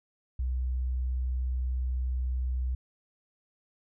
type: tone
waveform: sine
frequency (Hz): 63.1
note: B1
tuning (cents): +38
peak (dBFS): -27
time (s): 0.39-2.75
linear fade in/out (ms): 5
effects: none